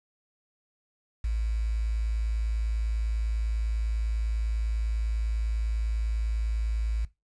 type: tone with quantisation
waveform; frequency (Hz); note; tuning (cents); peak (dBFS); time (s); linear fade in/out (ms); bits
sine; 55; A1; 0; -25; 1.24-7.05; 5; 8
effects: noise-tail reverb RT60 0.2 s tail -18 dB re dry + resampled to 22050 Hz